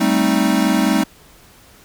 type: chord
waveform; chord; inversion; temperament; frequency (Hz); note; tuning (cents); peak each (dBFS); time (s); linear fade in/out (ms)
square; A half-diminished seventh; third; equal; 196 / 220 / 261.6 / 311.1; G3 / A3 / C4 / Eb4; 0 / 0 / 0 / 0; -20; 0-1.04; 10
effects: pink hiss -47 dBFS RMS until 1.84 s